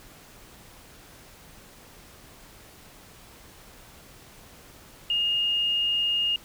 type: tone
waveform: sine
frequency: 2841 Hz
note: F7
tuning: 29 cents sharp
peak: -22 dBFS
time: 5.1-6.36 s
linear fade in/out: 2 ms
effects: pink hiss -50 dBFS RMS until 6.44 s